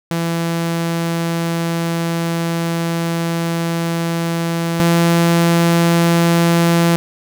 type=tone pair in turn; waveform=sawtooth; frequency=167.5 / 169.15 Hz; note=E3 / E3; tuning=+28 / +45 cents; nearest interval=unison; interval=17 cents; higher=second; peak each=-13 / -7 dBFS; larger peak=second; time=0.11-4.8 / 4.8-6.96 s; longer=first; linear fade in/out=0 ms; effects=none